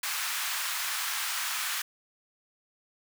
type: high-pass noise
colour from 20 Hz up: pink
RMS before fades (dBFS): -32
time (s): 0.03-1.82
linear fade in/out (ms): 5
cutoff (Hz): 1100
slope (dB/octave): 24
effects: none